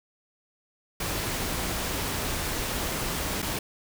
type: noise with dropouts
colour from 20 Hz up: pink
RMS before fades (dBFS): -30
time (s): 1-3.59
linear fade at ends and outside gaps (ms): 5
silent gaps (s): 3.421-3.425
effects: none